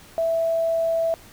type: tone with quantisation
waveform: sine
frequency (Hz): 659.3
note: E5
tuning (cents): 0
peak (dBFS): -19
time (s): 0.18-1.14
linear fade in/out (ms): 0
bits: 8
effects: pink hiss -48 dBFS RMS until 1.32 s